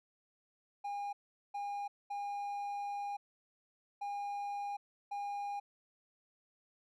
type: tone bursts at uneven times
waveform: triangle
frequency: 811 Hz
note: G#5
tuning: 41 cents flat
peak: -35 dBFS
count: 5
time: 0.84-1.13 / 1.54-1.88 / 2.1-3.17 / 4.01-4.77 / 5.11-5.6 s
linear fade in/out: 10 ms
effects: none